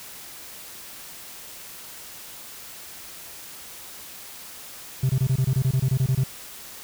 triangle tone bursts, 130.81 Hz, C3, in tune, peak -15 dBFS, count 14, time 5.03-6.238 s, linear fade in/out 5 ms, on 64 ms, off 24 ms, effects tanh soft clip ceiling -12 dBFS + white hiss -41 dBFS RMS until 6.83 s

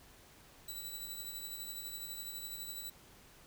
10% pulse tone with tremolo, 3951 Hz, B7, in tune, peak -33 dBFS, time 0.68-2.9 s, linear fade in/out 5 ms, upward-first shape sine, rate 12 Hz, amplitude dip 40%, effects pink hiss -60 dBFS RMS until 3.46 s

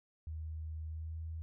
sine tone with pitch glide, 78.9 to 80.65 Hz, D#2 to E2, +25 to -37 cents, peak -39 dBFS, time 0.27-1.42 s, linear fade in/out 0 ms, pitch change +38 cents, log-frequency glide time 0.87-1.17 s, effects none

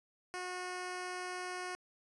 10% pulse tone, 363.2 Hz, F#4, 32 cents flat, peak -31 dBFS, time 0.34-1.75 s, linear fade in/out 0 ms, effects resampled to 24000 Hz

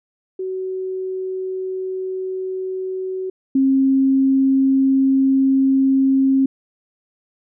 sine tone pair in turn, 375.3 / 268.2 Hz, F#4 / C4, +25 / +43 cents, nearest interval tritone, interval 582 cents, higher first, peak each -22 / -12 dBFS, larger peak second, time 0.39-3.3 / 3.55-6.46 s, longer neither, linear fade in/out 5 ms, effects none

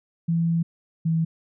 sine tone pair in turn, 166.9 / 162.9 Hz, E3 / E3, +22 / -20 cents, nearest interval unison, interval 42 cents, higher first, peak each -19 dBFS, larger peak neither, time 0.28-0.63 / 1.05-1.25 s, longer first, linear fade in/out 10 ms, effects none

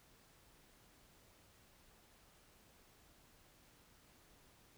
silence, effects pink hiss -67 dBFS RMS until 4.77 s

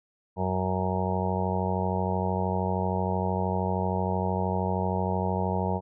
harmonic tone, 93 Hz, F#2, 9 cents sharp, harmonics 1 / 2 / 4 / 5 / 6 / 7 / 8 / 9 / 10, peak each -30 / -30 / -36 / -34 / -38 / -35 / -39 / -34 / -34 dBFS, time 0.36-5.81 s, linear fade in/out 50 ms, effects none

